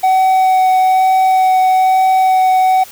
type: tone with vibrato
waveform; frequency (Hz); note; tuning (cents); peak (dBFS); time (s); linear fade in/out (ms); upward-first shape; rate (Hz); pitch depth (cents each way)
triangle; 752; F#5; +28; -6; 0.03-2.84; 10; sine; 1.1; 9
effects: white hiss -36 dBFS RMS until 2.91 s